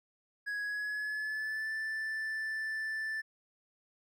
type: tone with pitch glide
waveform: triangle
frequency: 1667 to 1762 Hz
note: G#6 to A6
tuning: +6 to +2 cents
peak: -32 dBFS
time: 0.46-3.22 s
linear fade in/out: 20 ms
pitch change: +96 cents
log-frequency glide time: 0.63-1.71 s
effects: none